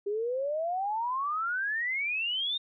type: exponential sweep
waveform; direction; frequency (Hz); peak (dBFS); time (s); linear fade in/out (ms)
sine; up; 396.6 to 3707; -28; 0.06-2.58; 10
effects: none